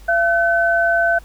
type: tone pair together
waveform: sine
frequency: 680 / 1519.1 Hz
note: F5 / F#6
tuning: -46 / +45 cents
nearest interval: octave + major second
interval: 1391 cents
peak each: -16 dBFS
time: 0.08-1.19 s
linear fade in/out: 10 ms
effects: added 50 Hz sine -39 dBFS peak until 1.24 s + pink hiss -49 dBFS RMS until 1.24 s